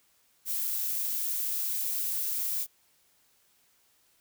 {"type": "noise", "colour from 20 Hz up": "violet", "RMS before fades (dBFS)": -31, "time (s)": [0.45, 2.67], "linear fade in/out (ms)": 50, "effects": ["white hiss -67 dBFS RMS until 4.2 s"]}